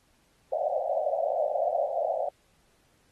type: band-pass noise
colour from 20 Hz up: pink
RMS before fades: -28 dBFS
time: 0.52-2.29 s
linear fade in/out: 5 ms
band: 540 to 750 Hz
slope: 96 dB/octave
effects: pink hiss -67 dBFS RMS until 3.11 s + AAC 32 kbps